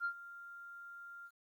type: tone with ADSR envelope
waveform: sine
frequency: 1394 Hz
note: F6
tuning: 4 cents flat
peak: -31 dBFS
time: 0-1.31 s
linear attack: 50 ms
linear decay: 80 ms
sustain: -17 dB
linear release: 56 ms
effects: tanh soft clip ceiling -29 dBFS + 12-bit